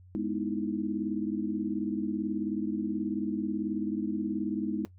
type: chord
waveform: sine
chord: E major seventh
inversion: first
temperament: equal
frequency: 207.7 / 246.9 / 311.1 / 329.6 Hz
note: G#3 / B3 / D#4 / E4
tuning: 0 / 0 / 0 / 0 cents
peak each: -33 / -36 / -33 / -36 dBFS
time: 0.15-4.85 s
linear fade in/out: 0 ms
effects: noise-tail reverb RT60 0.1 s tail -17 dB re dry + added 91 Hz sine -51 dBFS peak until 4.98 s